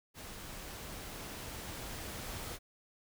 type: noise with level ramp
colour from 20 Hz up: pink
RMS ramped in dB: -47 to -42 dBFS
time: 0.14-2.59 s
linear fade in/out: 50 ms
effects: none